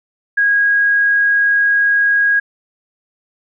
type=tone; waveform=sine; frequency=1643 Hz; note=G#6; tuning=19 cents flat; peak=-10 dBFS; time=0.37-2.4 s; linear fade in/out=10 ms; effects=none